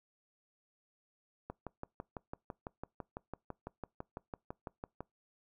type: click train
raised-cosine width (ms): 1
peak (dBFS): -27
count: 22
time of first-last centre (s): 1.5-5.006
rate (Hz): 5.99
effects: noise-tail reverb RT60 0.2 s tail -25 dB re dry